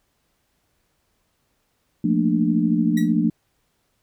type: chord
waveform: sine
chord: Bb major seventh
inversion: second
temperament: equal with one note detuned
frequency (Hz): 174.61 / 220 / 233.1 / 297.9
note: F3 / A3 / Bb3 / D4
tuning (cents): 0 / 0 / 0 / +25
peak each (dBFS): -22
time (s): 2.04-3.3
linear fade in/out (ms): 5
type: tone with exponential decay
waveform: sawtooth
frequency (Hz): 1927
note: B6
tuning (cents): -43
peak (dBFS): -24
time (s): 2.97-3.13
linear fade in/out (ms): 5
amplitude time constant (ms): 34
effects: pink hiss -69 dBFS RMS until 4.02 s